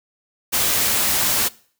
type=noise; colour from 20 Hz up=white; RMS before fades=-19 dBFS; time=0.52-1.49 s; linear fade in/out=20 ms; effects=noise-tail reverb RT60 0.5 s tail -22 dB re dry